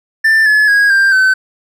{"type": "tone with pitch steps", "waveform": "triangle", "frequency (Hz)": [1778, 1711.5, 1647.5, 1585.8, 1526.5], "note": ["A6", "A6", "G#6", "G6", "G6"], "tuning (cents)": [18, -48, -14, 20, -46], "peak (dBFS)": -5, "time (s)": [0.24, 1.34], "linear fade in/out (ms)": 10, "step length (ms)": 220, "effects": []}